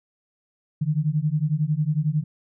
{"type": "beating tone pair", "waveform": "sine", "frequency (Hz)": [146.83, 157.83], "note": ["D3", "D#3"], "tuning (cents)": [0, 25], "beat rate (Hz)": 11, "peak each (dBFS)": -23, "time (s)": [0.81, 2.24], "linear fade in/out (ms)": 10, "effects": []}